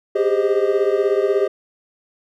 triangle chord, Ab major seventh, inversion third, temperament equal with one note detuned, 392 / 408.4 / 523.3 / 622.3 Hz, G4 / Ab4 / C5 / Eb5, 0 / -29 / 0 / 0 cents, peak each -17 / -17 / -22 / -22 dBFS, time 0.15-1.48 s, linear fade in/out 10 ms, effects none

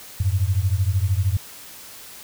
sine beating tone pair, 89.9 / 102.9 Hz, F#2 / G#2, -49 / -16 cents, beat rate 13 Hz, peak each -20 / -21 dBFS, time 0.2-1.37 s, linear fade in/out 5 ms, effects white hiss -41 dBFS RMS until 2.23 s

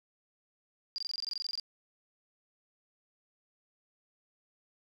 sine tone bursts, 4804 Hz, D8, 38 cents sharp, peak -33 dBFS, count 15, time 0.96-1.598 s, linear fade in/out 0 ms, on 22 ms, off 22 ms, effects none

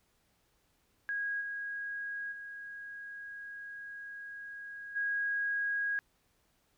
sine tone with level steps, 1644 Hz, G#6, 18 cents flat, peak -32 / -36 / -42 / -30 dBFS, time 1.09-5.99 s, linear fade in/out 0 ms, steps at 1.4 / 2.31 / 4.95 s, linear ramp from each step 20 ms, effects pink hiss -73 dBFS RMS until 6.77 s

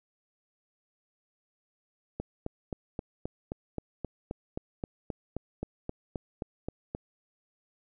click train, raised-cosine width 2 ms, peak -20 dBFS, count 19, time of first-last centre 2.2-6.949 s, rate 3.79 Hz, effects none

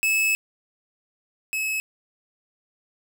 45% pulse tone pair in turn, 2599 / 2581 Hz, E7 / E7, -25 / -37 cents, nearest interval unison, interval 12 cents, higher first, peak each -19 / -24 dBFS, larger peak first, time 0.03-0.35 / 1.53-1.8 s, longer first, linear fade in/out 0 ms, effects none

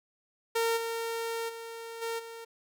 sawtooth tone with level steps, 458.5 Hz, A#4, 29 cents flat, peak -22 / -28 / -36 / -28 / -38 dBFS, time 0.55-2.45 s, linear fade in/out 10 ms, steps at 0.76 / 1.48 / 2.01 / 2.18 s, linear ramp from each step 20 ms, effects none

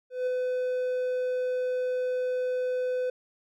triangle tone with ADSR envelope, 504 Hz, B4, 35 cents sharp, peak -22 dBFS, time 0.1-3.1 s, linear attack 170 ms, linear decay 5 ms, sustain -2 dB, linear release 4 ms, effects none

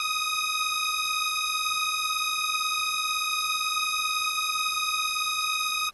15% pulse beating tone pair, 1244.5 / 1262.5 Hz, D#6 / D#6, 0 / +25 cents, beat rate 18 Hz, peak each -23 / -22 dBFS, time 0-5.89 s, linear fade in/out 2 ms, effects pink hiss -61 dBFS RMS until 5.93 s + AAC 32 kbps

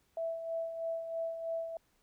sine tone with tremolo, 659.3 Hz, E5, in tune, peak -32 dBFS, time 0.17-1.77 s, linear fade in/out 2 ms, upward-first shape sine, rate 3.1 Hz, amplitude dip 55%, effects pink hiss -73 dBFS RMS until 2.02 s

